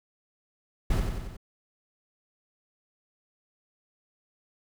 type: noise with echo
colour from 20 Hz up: brown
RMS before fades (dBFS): -24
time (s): 0.9-1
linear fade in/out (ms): 5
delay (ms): 92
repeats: 4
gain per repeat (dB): -4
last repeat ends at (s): 1.368
effects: none